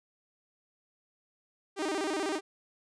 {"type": "tone with vibrato", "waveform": "sawtooth", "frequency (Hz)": 349.2, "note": "F4", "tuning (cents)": 0, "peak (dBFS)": -26, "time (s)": [1.76, 2.41], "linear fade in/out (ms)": 50, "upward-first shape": "square", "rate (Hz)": 16, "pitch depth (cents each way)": 210, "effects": ["resampled to 22050 Hz"]}